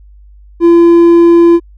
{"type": "tone with hard clipping", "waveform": "sine", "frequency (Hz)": 340, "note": "F4", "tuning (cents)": -46, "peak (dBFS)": -3, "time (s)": [0.6, 1.6], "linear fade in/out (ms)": 50, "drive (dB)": 3, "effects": ["added 50 Hz sine -35 dBFS peak until 1.77 s"]}